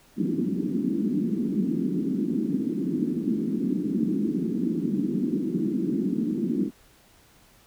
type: band-pass noise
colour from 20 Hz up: pink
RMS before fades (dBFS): -26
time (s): 0.16-6.71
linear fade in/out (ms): 50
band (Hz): 180 to 340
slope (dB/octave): 48
effects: pink hiss -57 dBFS RMS until 7.66 s